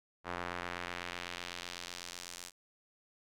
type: tone with band-pass filter sweep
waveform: sawtooth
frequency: 88 Hz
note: F2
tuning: 14 cents sharp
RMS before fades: -43 dBFS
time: 0.24-2.52 s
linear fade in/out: 50 ms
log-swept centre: 1200 to 7600 Hz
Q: 1
effects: none